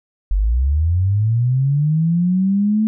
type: linear sweep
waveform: sine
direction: up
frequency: 44.05 to 220.2 Hz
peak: -13 dBFS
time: 0.31-2.87 s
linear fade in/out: 0 ms
effects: none